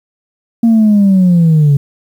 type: linear sweep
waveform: sine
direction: down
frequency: 233.1 to 138.59 Hz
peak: -3 dBFS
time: 0.63-1.77 s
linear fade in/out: 5 ms
effects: tanh soft clip ceiling -3 dBFS + 7-bit